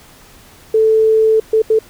sine tone bursts at uneven times, 440 Hz, A4, in tune, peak -8 dBFS, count 3, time 0.74-1.4 / 1.53-1.62 / 1.7-1.79 s, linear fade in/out 5 ms, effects pink hiss -43 dBFS RMS until 1.89 s

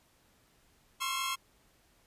sawtooth tone cluster, 1056 / 1102 / 1361 / 2612 / 3278 Hz, C6 / C#6 / F6 / E7 / G#7, +16 / -11 / -45 / -17 / -23 cents, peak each -32 / -36 / -38 / -38 / -35 dBFS, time 1-1.36 s, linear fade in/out 20 ms, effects pink hiss -67 dBFS RMS until 2.06 s + resampled to 32000 Hz

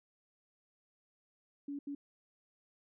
sine tone bursts at uneven times, 284.1 Hz, C#4, 43 cents sharp, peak -38 dBFS, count 2, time 1.68-1.79 / 1.87-1.95 s, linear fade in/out 5 ms, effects none

